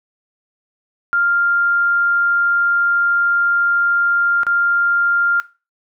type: tone with dropouts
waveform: sine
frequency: 1396.9 Hz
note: F6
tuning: in tune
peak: -13 dBFS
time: 1.13-5.4 s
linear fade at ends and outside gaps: 0 ms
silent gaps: 4.433-4.467 s
effects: noise-tail reverb RT60 0.3 s tail -18 dB re dry